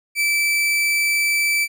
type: tone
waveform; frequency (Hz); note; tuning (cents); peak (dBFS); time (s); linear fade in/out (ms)
40% pulse; 2321; D7; -21; -16; 0.15-1.68; 50
effects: none